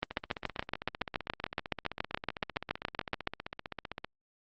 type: two click trains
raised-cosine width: 0.3 ms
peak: -13 / -21 dBFS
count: 24 / 62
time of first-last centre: 0.03-3.274 / 0.11-4.045 s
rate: 7.09 / 15.5 Hz
effects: low-pass 4000 Hz 12 dB/octave + Opus 24 kbps